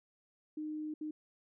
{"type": "tone bursts at uneven times", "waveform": "sine", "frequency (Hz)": 306.5, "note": "D#4", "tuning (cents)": -26, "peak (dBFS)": -37, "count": 2, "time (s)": [[0.57, 0.94], [1.01, 1.11]], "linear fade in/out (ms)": 5, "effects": []}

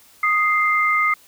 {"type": "tone pair together", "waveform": "sine", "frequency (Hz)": [1244.5, 2093], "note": ["D#6", "C7"], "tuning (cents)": [0, 0], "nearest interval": "major sixth", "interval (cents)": 900, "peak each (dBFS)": -18, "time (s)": [0.23, 1.14], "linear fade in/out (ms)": 5, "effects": ["white hiss -51 dBFS RMS until 1.27 s"]}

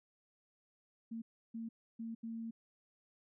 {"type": "tone bursts at uneven times", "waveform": "sine", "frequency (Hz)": 227.5, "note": "A#3", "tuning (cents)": -42, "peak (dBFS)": -40, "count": 4, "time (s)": [[1.11, 1.22], [1.54, 1.69], [1.99, 2.15], [2.23, 2.51]], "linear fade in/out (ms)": 10, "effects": []}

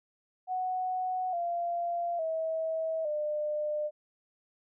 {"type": "tone with pitch steps", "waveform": "sine", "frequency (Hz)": [740, 690.4, 644.2, 601.1], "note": ["F#5", "F5", "E5", "D5"], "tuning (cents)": [0, -20, -40, 40], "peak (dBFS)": -29, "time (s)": [0.47, 3.91], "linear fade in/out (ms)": 50, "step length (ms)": 860, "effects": []}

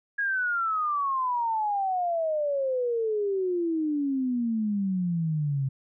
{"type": "exponential sweep", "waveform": "sine", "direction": "down", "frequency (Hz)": [1661.2, 132.4], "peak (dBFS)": -24, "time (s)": [0.18, 5.69], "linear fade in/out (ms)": 10, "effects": []}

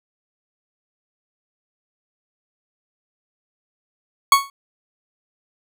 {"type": "tone with exponential decay", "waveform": "40% pulse", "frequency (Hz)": 1108.7, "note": "C#6", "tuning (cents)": 0, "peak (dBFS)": -5, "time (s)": [4.32, 4.5], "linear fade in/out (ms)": 2, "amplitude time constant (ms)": 39, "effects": []}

